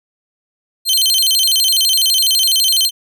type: tone with vibrato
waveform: sawtooth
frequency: 3600 Hz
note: A7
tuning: 39 cents sharp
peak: -8 dBFS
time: 0.85-2.91 s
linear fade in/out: 50 ms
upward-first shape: square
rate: 12 Hz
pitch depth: 260 cents each way
effects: none

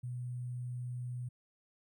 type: tone with sample-and-hold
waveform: sine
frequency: 123.47 Hz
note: B2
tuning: in tune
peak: -37 dBFS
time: 0.03-1.29 s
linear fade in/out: 10 ms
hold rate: 8820 Hz
effects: none

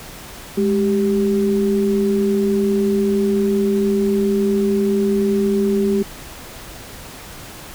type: tone pair together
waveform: sine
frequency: 207.4 / 392 Hz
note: G#3 / G4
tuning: -2 / 0 cents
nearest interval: major seventh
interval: 1102 cents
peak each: -17 dBFS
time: 0.57-6.03 s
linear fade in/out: 10 ms
effects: pink hiss -36 dBFS RMS until 7.74 s

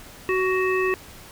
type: harmonic tone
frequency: 373.4 Hz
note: F#4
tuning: 16 cents sharp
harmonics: 1 / 3 / 5 / 7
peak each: -21 / -28 / -28 / -29 dBFS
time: 0.29-0.94 s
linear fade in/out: 0 ms
effects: pink hiss -44 dBFS RMS until 1.31 s

